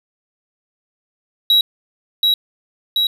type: tone with echo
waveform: triangle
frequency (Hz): 3871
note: B7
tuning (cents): -35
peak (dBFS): -8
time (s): 1.5-1.61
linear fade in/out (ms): 2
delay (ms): 730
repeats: 2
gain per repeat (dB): -2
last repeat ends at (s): 3.07
effects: none